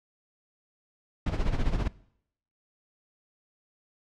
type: noise with tremolo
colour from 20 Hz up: brown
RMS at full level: -24 dBFS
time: 1.26-1.88 s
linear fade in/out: 5 ms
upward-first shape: sine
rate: 15 Hz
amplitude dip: 70%
effects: noise-tail reverb RT60 0.7 s tail -21 dB re dry + low-pass 5000 Hz 12 dB/octave